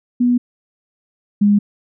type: tone pair in turn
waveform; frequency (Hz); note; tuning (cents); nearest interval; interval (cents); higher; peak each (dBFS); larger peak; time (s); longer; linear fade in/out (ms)
sine; 244.5 / 204.8; B3 / G#3; -17 / -24; minor third; 307; first; -11 / -9; second; 0.2-0.38 / 1.41-1.59; neither; 10
effects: none